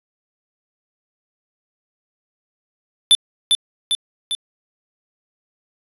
square tone with echo, 3520 Hz, A7, in tune, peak -8 dBFS, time 3.11-3.15 s, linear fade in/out 0 ms, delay 400 ms, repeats 3, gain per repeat -4 dB, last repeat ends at 4.35 s, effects resampled to 32000 Hz

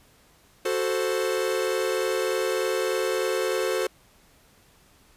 45% pulse chord, F# diminished, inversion none, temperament equal, 370 / 440 / 523.3 Hz, F#4 / A4 / C5, 0 / 0 / 0 cents, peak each -28 dBFS, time 0.65-3.87 s, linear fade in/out 5 ms, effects pink hiss -58 dBFS RMS until 5.16 s + resampled to 32000 Hz

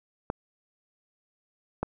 clicks, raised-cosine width 1 ms, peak -14 dBFS, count 2, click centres 0.301 / 1.83 s, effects none

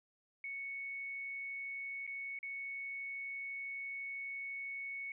sine tone with dropouts, 2217 Hz, C#7, in tune, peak -40 dBFS, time 0.44-5.12 s, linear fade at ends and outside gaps 2 ms, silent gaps 2.067-2.075 / 2.389-2.429 s, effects none

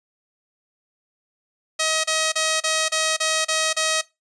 5% pulse tone bursts, 634 Hz, D#5, 32 cents sharp, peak -8 dBFS, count 8, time 1.79-4.014 s, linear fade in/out 10 ms, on 250 ms, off 32 ms, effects noise-tail reverb RT60 0.2 s tail -19 dB re dry + resampled to 24000 Hz

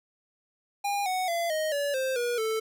square tone with pitch steps, 809 / 741.9 / 680.3 / 623.8 / 572 / 524.6 / 481 / 441.1 Hz, G#5 / F#5 / F5 / D#5 / D5 / C5 / B4 / A4, -46 / +4 / -46 / +4 / -46 / +4 / -46 / +4 cents, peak -27 dBFS, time 0.84-2.6 s, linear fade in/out 10 ms, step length 220 ms, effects none

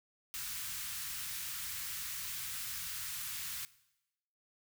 white band-stop noise, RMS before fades -41 dBFS, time 0.34-3.65 s, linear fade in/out 0 ms, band 160 to 1200 Hz, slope 24 dB/octave, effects noise-tail reverb RT60 0.9 s tail -19 dB re dry

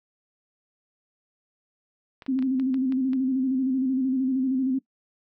clicks, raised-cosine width 0.3 ms, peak -27 dBFS, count 8, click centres 2.222 / 2.264 / 2.39 / 2.425 / 2.598 / 2.743 / 2.923 / 3.133 s
sine tone with vibrato, 261.6 Hz, C4, in tune, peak -21 dBFS, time 2.28-4.79 s, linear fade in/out 10 ms, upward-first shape square, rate 13 Hz, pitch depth 43 cents each way
effects noise-tail reverb RT60 0.1 s tail -19 dB re dry

